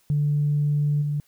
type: tone with level steps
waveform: sine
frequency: 146.83 Hz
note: D3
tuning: in tune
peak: -18 / -22 dBFS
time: 0.1-1.2 s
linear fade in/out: 0 ms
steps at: 1.01 s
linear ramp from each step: 20 ms
effects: tanh soft clip ceiling -14 dBFS + white hiss -63 dBFS RMS until 1.27 s